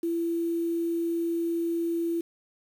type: tone with quantisation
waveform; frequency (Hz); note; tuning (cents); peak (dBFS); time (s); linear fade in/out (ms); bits
sine; 336.5; E4; +36; -25; 0.03-2.21; 5; 8
effects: none